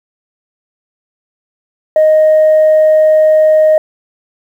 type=tone; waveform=sine; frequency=622.3 Hz; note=D#5; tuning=in tune; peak=-3 dBFS; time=1.96-3.78 s; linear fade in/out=2 ms; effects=tanh soft clip ceiling -2 dBFS + 7-bit